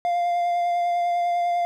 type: tone with vibrato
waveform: triangle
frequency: 698.5 Hz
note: F5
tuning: in tune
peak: -18 dBFS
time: 0.05-1.65 s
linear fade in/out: 0 ms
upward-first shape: sine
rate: 10 Hz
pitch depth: 13 cents each way
effects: none